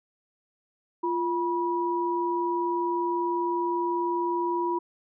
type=tone pair together; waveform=sine; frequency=346.7 / 971.9 Hz; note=F4 / B5; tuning=-13 / -28 cents; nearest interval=octave + tritone; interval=1785 cents; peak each=-27 dBFS; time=1.03-4.79 s; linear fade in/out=10 ms; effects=none